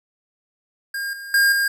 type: tone with level steps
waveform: square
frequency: 1613 Hz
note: G6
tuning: 49 cents sharp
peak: -25 / -33 / -14 / -18 dBFS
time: 0.94-1.68 s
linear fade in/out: 5 ms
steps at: 1.13 / 1.34 / 1.52 s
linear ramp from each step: 2 ms
effects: none